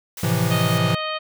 white high-pass noise, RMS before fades -34 dBFS, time 0.17-0.78 s, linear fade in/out 2 ms, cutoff 360 Hz, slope 24 dB/octave
square chord, F major seventh, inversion first, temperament equal, 110 / 130.81 / 164.81 / 174.61 Hz, A2 / C3 / E3 / F3, 0 / 0 / 0 / 0 cents, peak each -24 / -25 / -23 / -27 dBFS, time 0.23-0.95 s, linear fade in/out 5 ms
harmonic tone, 622 Hz, D#5, 1 cent flat, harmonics 1 / 2 / 3 / 4 / 5 / 6 / 7, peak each -29 / -28 / -34 / -33 / -31 / -38 / -37 dBFS, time 0.5-1.19 s, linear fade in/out 20 ms
effects none

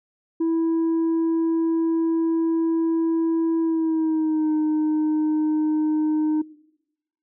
sine tone with pitch glide, 328.3 to 308.1 Hz, E4 to D#4, -7 to -17 cents, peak -16 dBFS, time 0.4-6.42 s, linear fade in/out 10 ms, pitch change -110 cents, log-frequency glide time 3.6-4.53 s, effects noise-tail reverb RT60 0.9 s tail -21 dB re dry + tanh soft clip ceiling -18 dBFS

